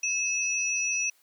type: tone pair together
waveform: sine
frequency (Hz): 2600 / 5847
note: E7 / F#8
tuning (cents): -24 / -21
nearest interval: octave + major second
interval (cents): 1403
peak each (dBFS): -28 / -28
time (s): 0.03-1.1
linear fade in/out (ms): 5
effects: white hiss -64 dBFS RMS until 1.22 s + high-pass 400 Hz 12 dB/octave